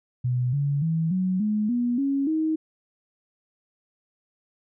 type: tone with pitch steps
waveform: sine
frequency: 124.5 / 142.19 / 162.39 / 185.46 / 211.8 / 241.9 / 276.3 / 315.5 Hz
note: B2 / C#3 / E3 / F#3 / G#3 / B3 / C#4 / D#4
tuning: +14 / +44 / -26 / +4 / +34 / -36 / -6 / +24 cents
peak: -21 dBFS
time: 0.24-2.56 s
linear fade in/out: 10 ms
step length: 290 ms
effects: none